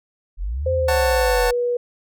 sine linear two-way sweep, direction up then down, 37.44 to 85.9 to 37.44 Hz, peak -22 dBFS, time 0.37-1.53 s, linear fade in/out 50 ms, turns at 0.71 s
sine tone with pitch glide, 520 to 485.2 Hz, C5 to B4, -11 to -31 cents, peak -18 dBFS, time 0.66-1.77 s, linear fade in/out 5 ms, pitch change -120 cents, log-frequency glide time 1.1-1.54 s
25% pulse chord, F# minor, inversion second, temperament just, 555 / 740 / 888 Hz, C#5 / F#5 / A5, +2 / 0 / +16 cents, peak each -23 / -20 / -20 dBFS, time 0.88-1.51 s, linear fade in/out 5 ms
effects none

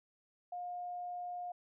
sine tone, 712 Hz, F5, 33 cents sharp, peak -39 dBFS, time 0.52-1.52 s, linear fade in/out 5 ms, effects none

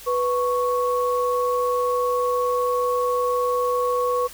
sine tone pair together, 493.9 / 1108.7 Hz, B4 / C#6, 0 / 0 cents, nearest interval octave + major second, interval 1400 cents, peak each -21 / -23 dBFS, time 0.06-4.28 s, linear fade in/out 20 ms, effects added 50 Hz sine -50 dBFS peak until 4.33 s + white hiss -42 dBFS RMS until 4.33 s

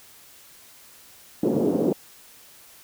white band-pass noise, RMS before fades -22 dBFS, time 1.43-1.93 s, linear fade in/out 5 ms, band 170 to 450 Hz, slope 24 dB/octave, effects white hiss -50 dBFS RMS until 2.83 s

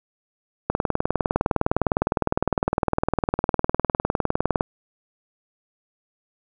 click train, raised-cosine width 1 ms, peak -5 dBFS, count 78, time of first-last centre 0.7-4.609 s, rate 19.7 Hz, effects none

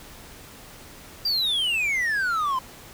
triangle exponential sweep, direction down, 4803 to 1009 Hz, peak -20 dBFS, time 1.25-2.59 s, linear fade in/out 5 ms, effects pink hiss -45 dBFS RMS until 2.93 s

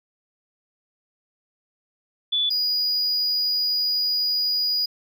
sine / triangle tone pair in turn, 3460 / 4906 Hz, A7 / D#8, -30 / -25 cents, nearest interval tritone, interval 605 cents, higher second, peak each -19 dBFS, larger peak neither, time 2.32-2.5 / 2.5-4.86 s, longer second, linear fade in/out 10 ms, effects none

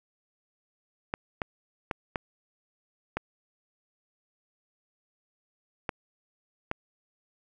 clicks, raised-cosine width 0.5 ms, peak -14 dBFS, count 7, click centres 1.139 / 1.418 / 1.912 / 2.158 / 3.17 / 5.892 / 6.714 s, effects none

